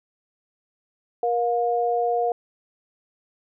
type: tone pair together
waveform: sine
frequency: 474.1 / 710.3 Hz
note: A#4 / F5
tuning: +29 / +29 cents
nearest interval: perfect fifth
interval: 700 cents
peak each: -23 / -22 dBFS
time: 1.23-2.32 s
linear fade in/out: 2 ms
effects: none